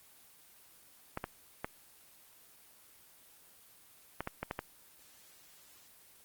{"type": "clicks", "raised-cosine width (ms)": 0.5, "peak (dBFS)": -20, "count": 8, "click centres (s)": [1.174, 1.241, 1.645, 4.206, 4.274, 4.43, 4.511, 4.591], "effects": ["white hiss -60 dBFS RMS until 6.24 s", "Opus 24 kbps"]}